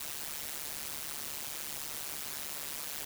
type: noise with amplitude modulation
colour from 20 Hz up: white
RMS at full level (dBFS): -36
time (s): 0-3.05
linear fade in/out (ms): 5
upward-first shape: sine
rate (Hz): 146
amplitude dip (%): 95
effects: none